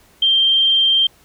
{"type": "tone", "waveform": "sine", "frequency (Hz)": 3161, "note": "G7", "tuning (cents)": 14, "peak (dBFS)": -11, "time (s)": [0.22, 1.07], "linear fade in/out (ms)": 5, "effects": ["pink hiss -52 dBFS RMS until 1.24 s"]}